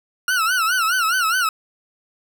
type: tone with vibrato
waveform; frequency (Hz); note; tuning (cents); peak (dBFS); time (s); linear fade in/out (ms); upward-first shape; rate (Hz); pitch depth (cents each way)
40% pulse; 1400; F6; +4; -16; 0.28-1.49; 2; sine; 4.8; 150
effects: none